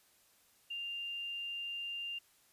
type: tone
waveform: sine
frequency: 2794 Hz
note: F7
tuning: in tune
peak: -38 dBFS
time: 0.7-2.19 s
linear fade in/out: 10 ms
effects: white hiss -68 dBFS RMS until 2.52 s + resampled to 32000 Hz